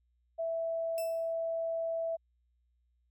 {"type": "tone", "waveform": "sine", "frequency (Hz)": 659.3, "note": "E5", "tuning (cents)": 0, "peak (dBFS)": -31, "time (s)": [0.38, 2.17], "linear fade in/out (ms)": 20}
{"type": "tone with exponential decay", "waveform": "5% pulse", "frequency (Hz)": 2646, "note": "E7", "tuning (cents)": 6, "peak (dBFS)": -31, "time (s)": [0.98, 1.33], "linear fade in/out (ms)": 0, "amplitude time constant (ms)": 76}
{"effects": ["added 60 Hz sine -70 dBFS peak until 3.1 s"]}